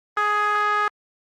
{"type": "tone with band-pass filter", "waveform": "sawtooth", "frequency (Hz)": 417.2, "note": "G#4", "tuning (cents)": 8, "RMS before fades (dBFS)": -21, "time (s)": [0.17, 0.88], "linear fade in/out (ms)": 2, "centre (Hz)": 1400, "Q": 6, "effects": ["Opus 24 kbps"]}